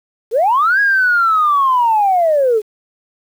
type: linear two-way sweep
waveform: sine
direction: up then down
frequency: 408 to 1663 to 408 Hz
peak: -9 dBFS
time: 0.31-2.62 s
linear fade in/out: 50 ms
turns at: 0.8 s
effects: tanh soft clip ceiling -5 dBFS + 7-bit